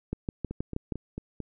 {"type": "two click trains", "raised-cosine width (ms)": 3, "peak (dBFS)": [-17, -22], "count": [6, 5], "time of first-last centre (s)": [[0.13, 0.922], [0.51, 1.403]], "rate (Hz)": [6.31, 4.48], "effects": []}